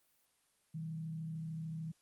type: tone with frequency modulation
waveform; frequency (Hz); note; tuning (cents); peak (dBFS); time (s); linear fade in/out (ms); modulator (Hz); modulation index
sine; 160.3; E3; -48; -39; 0.74-1.92; 10; 33.5; 0.35
effects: white hiss -74 dBFS RMS until 2.01 s + Opus 32 kbps